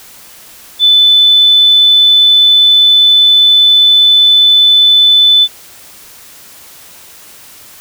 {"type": "tone", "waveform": "sine", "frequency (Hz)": 3505, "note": "A7", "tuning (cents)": -7, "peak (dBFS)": -3, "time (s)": [0.79, 5.48], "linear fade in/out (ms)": 50, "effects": ["white hiss -36 dBFS RMS until 7.8 s"]}